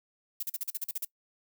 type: noise bursts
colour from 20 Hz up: violet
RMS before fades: -33 dBFS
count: 10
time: 0.4-1.049 s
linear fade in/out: 5 ms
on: 28 ms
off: 41 ms
effects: noise-tail reverb RT60 0.1 s tail -21 dB re dry